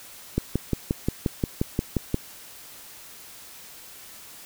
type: click train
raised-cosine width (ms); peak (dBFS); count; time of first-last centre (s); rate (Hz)
3; -9; 11; 0.38-2.144; 5.67
effects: white hiss -45 dBFS RMS until 4.45 s